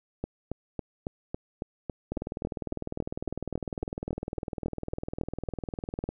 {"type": "two click trains", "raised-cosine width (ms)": 2, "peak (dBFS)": [-18, -19], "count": [20, 80], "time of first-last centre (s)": [[0.24, 5.489], [2.12, 6.09]], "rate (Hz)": [3.62, 19.9], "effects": []}